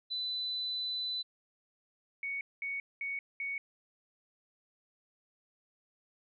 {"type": "tone", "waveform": "sine", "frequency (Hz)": 4000, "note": "B7", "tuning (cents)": 21, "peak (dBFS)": -33, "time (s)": [0.1, 1.23], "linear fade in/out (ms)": 20}
{"type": "tone bursts", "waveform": "sine", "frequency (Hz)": 2228, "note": "C#7", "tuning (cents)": 8, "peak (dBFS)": -34, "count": 4, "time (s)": [2.23, 3.58], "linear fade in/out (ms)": 2, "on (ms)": 180, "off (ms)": 210}
{"effects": []}